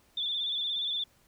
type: tone with vibrato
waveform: sine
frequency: 3520 Hz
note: A7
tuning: in tune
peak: -29 dBFS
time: 0.17-1.04 s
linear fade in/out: 5 ms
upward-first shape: square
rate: 17 Hz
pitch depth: 36 cents each way
effects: pink hiss -65 dBFS RMS until 1.27 s